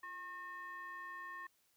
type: ring-modulated tone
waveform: triangle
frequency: 370 Hz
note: F#4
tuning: in tune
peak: -40 dBFS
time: 0.03-1.47 s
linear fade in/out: 5 ms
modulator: 1450 Hz
effects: white hiss -75 dBFS RMS until 1.76 s

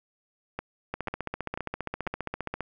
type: two click trains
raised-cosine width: 0.5 ms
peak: -17 / -16 dBFS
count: 4 / 26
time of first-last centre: 0.59-2.068 / 0.94-2.607 s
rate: 2.03 / 15 Hz
effects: none

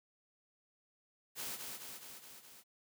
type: noise with echo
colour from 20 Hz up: white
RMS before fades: -42 dBFS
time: 1.35-1.59 s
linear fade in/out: 50 ms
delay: 210 ms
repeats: 5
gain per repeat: -3 dB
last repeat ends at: 2.64 s
effects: high-pass 100 Hz 12 dB/octave

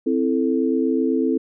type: chord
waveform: sine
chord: A minor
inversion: first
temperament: equal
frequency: 261.6 / 329.6 / 440 Hz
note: C4 / E4 / A4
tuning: 0 / 0 / 0 cents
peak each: -20 / -22 / -23 dBFS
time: 0.06-1.38 s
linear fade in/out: 10 ms
effects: none

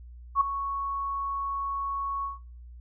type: tone with ADSR envelope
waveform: sine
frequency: 1108.7 Hz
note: C#6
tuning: in tune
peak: -16 dBFS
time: 0.35-2.39 s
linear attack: 59 ms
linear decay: 6 ms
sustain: -12 dB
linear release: 150 ms
effects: noise-tail reverb RT60 0.4 s tail -18 dB re dry + added 60 Hz sine -43 dBFS peak until 2.8 s

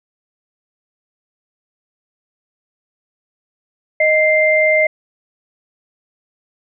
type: tone pair together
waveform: sine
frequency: 622.3 / 2093 Hz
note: D#5 / C7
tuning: 0 / 0 cents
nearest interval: octave + major sixth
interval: 2100 cents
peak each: -13 dBFS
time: 4-4.87 s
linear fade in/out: 5 ms
effects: none

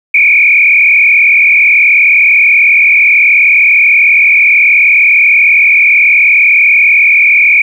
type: tone with frequency modulation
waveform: sine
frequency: 2335 Hz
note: D7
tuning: 11 cents flat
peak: -3 dBFS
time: 0.14-7.62 s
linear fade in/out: 5 ms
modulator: 39.3 Hz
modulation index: 2.9
effects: 7-bit

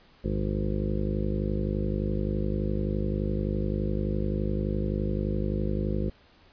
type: harmonic tone with a mistuned harmonic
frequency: 51.7 Hz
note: G#1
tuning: 7 cents flat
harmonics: 1 / 2 / 3 / 4 / 5 / 6 / 7 / 8 / 9 / 10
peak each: -30 / -34 / -33 / -32 / -43 / -38 / -35 / -43 / -40 / -39 dBFS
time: 0.24-6.1 s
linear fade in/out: 5 ms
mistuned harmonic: 1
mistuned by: +130 cents
effects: pink hiss -58 dBFS RMS until 6.52 s + resampled to 11025 Hz

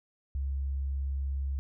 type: tone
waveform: sine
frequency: 68.3 Hz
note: C#2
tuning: 25 cents flat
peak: -29 dBFS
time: 0.35-1.59 s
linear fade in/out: 0 ms
effects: none

